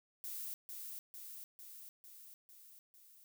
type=noise with echo; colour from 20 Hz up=violet; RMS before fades=-44 dBFS; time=0.24-0.54 s; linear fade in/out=0 ms; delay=450 ms; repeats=6; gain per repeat=-3 dB; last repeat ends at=3.24 s; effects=none